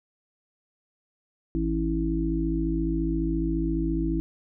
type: harmonic tone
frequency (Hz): 54.5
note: A1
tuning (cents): -16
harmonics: 1 / 3 / 5 / 6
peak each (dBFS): -28 / -31 / -31 / -27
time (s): 1.55-4.2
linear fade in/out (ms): 0
effects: none